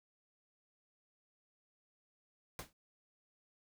pink noise with exponential decay, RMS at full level -41 dBFS, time 2.59-2.73 s, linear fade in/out 1 ms, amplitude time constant 29 ms, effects none

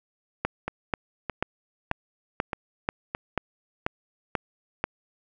two click trains, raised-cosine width 0.5 ms, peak -9 / -14 dBFS, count 10 / 5, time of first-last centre 0.45-4.84 / 0.68-3.149 s, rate 2.05 / 1.62 Hz, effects none

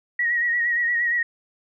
sine tone with vibrato, 1901 Hz, A#6, 33 cents sharp, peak -19 dBFS, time 0.19-1.23 s, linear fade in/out 5 ms, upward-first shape sine, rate 8.6 Hz, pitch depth 43 cents each way, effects none

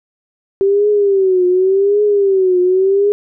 sine tone with vibrato, 387.7 Hz, G4, 19 cents flat, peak -9 dBFS, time 0.61-3.12 s, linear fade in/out 0 ms, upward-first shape triangle, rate 0.88 Hz, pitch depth 140 cents each way, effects none

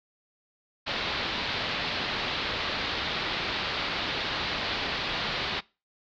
white low-pass noise, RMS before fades -31 dBFS, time 0.86-5.61 s, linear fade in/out 20 ms, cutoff 4400 Hz, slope 48 dB/octave, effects noise-tail reverb RT60 0.3 s tail -23 dB re dry

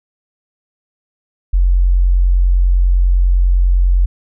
sine tone, 45 Hz, F#1, 47 cents flat, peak -8 dBFS, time 1.53-4.06 s, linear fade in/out 10 ms, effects none

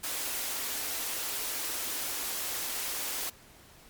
white high-pass noise, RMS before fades -34 dBFS, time 0.03-3.3 s, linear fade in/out 10 ms, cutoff 240 Hz, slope 48 dB/octave, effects pink hiss -55 dBFS RMS until 3.89 s + MP3 96 kbps

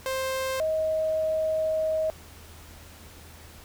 sawtooth / sine tone pair in turn, 526 / 631.4 Hz, C5 / D#5, +9 / +25 cents, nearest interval minor third, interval 316 cents, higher second, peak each -23 dBFS, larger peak neither, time 0.06-0.6 / 0.6-2.1 s, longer second, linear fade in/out 0 ms, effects added 80 Hz sine -49 dBFS peak until 3.64 s + pink hiss -49 dBFS RMS until 3.64 s

